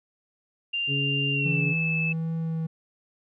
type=tone with pitch glide; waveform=sine; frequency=2790 to 2618 Hz; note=F7 to E7; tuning=-2 to -13 cents; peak=-25 dBFS; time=0.73-2.13 s; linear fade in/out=10 ms; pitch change=-111 cents; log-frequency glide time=1.32-1.64 s
type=harmonic tone; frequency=140 Hz; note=C#3; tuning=18 cents sharp; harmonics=1 / 2 / 3; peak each=-27 / -33 / -36 dBFS; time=0.87-1.75 s; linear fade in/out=50 ms
type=tone with vibrato; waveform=triangle; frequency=162.3 Hz; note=E3; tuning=27 cents flat; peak=-24 dBFS; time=1.45-2.67 s; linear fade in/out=10 ms; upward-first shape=triangle; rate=1.4 Hz; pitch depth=15 cents each way
effects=none